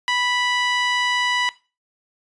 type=tone with band-pass filter; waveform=sawtooth; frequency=985 Hz; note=B5; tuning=5 cents flat; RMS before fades=-21 dBFS; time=0.08-1.49 s; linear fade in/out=0 ms; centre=2500 Hz; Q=1.3; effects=noise-tail reverb RT60 0.3 s tail -18 dB re dry + resampled to 22050 Hz